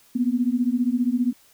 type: beating tone pair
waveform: sine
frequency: 238.1 / 253.1 Hz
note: A#3 / B3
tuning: +37 / +43 cents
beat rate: 15 Hz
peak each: -22 dBFS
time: 0.15-1.33 s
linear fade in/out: 10 ms
effects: white hiss -56 dBFS RMS until 1.53 s